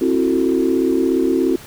sine chord, F# half-diminished seventh, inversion second, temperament just, 266.4 / 333 / 370 / 444 Hz, C4 / E4 / F#4 / A4, +31 / +18 / 0 / +16 cents, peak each -18 / -18 / -18 / -24 dBFS, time 0.01-1.56 s, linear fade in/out 5 ms, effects tanh soft clip ceiling -4 dBFS + pink hiss -39 dBFS RMS until 1.66 s

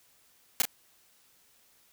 white noise with echo, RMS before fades -24 dBFS, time 0.6-0.62 s, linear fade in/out 0 ms, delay 33 ms, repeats 1, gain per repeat -6 dB, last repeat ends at 0.653 s, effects white hiss -64 dBFS RMS until 1.92 s

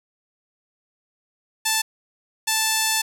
5% pulse tone pair in turn, 880 / 880 Hz, A5 / A5, 0 / 0 cents, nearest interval unison, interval 0 cents, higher neither, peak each -7 dBFS, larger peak neither, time 1.65-1.82 / 2.47-3.02 s, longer second, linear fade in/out 10 ms, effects none

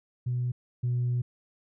sine tone pair in turn, 123.47 / 122.62 Hz, B2 / B2, 0 / -12 cents, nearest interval unison, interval 12 cents, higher first, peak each -25 / -23 dBFS, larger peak second, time 0.26-0.52 / 0.83-1.22 s, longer second, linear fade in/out 10 ms, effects tanh soft clip ceiling -22 dBFS

